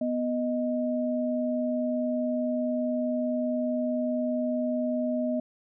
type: tone pair together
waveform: sine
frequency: 247 / 622.3 Hz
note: B3 / D#5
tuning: 0 / 0 cents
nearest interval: octave + major third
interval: 1600 cents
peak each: -27 / -29 dBFS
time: 0.01-5.4 s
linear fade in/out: 5 ms
effects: none